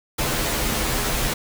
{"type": "noise with comb filter", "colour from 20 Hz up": "pink", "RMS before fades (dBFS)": -23, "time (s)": [0.18, 1.34], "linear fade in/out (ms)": 10, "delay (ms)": 11, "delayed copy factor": -0.75, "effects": []}